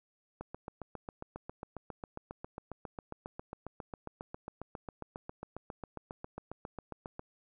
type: click train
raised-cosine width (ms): 1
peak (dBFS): -27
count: 51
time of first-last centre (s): 0.41-7.194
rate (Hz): 7.37
effects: none